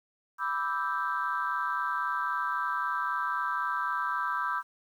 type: chord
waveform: sine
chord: E minor seventh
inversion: second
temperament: equal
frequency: 987.8 / 1174.7 / 1318.5 / 1568 Hz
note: B5 / D6 / E6 / G6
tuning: 0 / 0 / 0 / 0 cents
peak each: -33 dBFS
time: 0.38-4.63 s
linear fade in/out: 50 ms
effects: tanh soft clip ceiling -19 dBFS + 10-bit